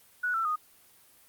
sine tone with pitch steps, 1470 / 1337 / 1237 Hz, F#6 / E6 / D#6, -12 / +24 / -10 cents, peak -26 dBFS, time 0.23-0.56 s, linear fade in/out 10 ms, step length 110 ms, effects white hiss -59 dBFS RMS until 1.28 s + Opus 32 kbps

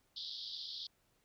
pink band-pass noise, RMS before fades -45 dBFS, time 0.16-0.87 s, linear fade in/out 5 ms, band 3300 to 5100 Hz, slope 96 dB/octave, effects pink hiss -75 dBFS RMS until 1.24 s

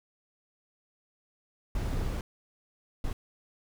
brown noise bursts at uneven times, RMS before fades -31 dBFS, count 2, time 1.75-2.21 / 3.04-3.13 s, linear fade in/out 2 ms, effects none

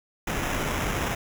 pink noise with sample-and-hold, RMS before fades -28 dBFS, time 0.27-1.15 s, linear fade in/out 5 ms, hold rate 4410 Hz, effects none

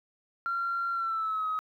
sine tone with pitch glide, 1375 to 1268.2 Hz, F6 to D#6, -27 to +33 cents, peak -27 dBFS, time 0.46-1.59 s, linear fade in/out 0 ms, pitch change -140 cents, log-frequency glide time 0.92-1.47 s, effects tanh soft clip ceiling -23 dBFS + 11-bit

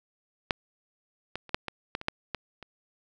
clicks, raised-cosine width 0.3 ms, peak -8 / -17 / -30 / -8 / -17 / -14 / -23 / -10 / -15 / -27 dBFS, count 10, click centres 0.508 / 1.356 / 1.493 / 1.545 / 1.683 / 1.951 / 2.014 / 2.084 / 2.347 / 2.627 s, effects none

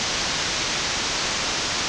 white low-pass noise, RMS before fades -25 dBFS, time 0-1.88 s, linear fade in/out 0 ms, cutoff 6500 Hz, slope 48 dB/octave, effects none

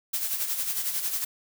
blue noise with tremolo, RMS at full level -27 dBFS, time 0.13-1.25 s, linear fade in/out 10 ms, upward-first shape sine, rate 11 Hz, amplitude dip 55%, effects none

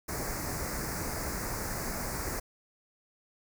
pink band-stop noise, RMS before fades -35 dBFS, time 0.08-2.4 s, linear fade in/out 10 ms, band 2200 to 4700 Hz, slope 48 dB/octave, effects none

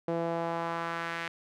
sawtooth tone with band-pass filter sweep, 167.6 Hz, E3, 29 cents sharp, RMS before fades -33 dBFS, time 0.08-1.28 s, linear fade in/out 2 ms, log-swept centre 500 to 2000 Hz, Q 1.6, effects none

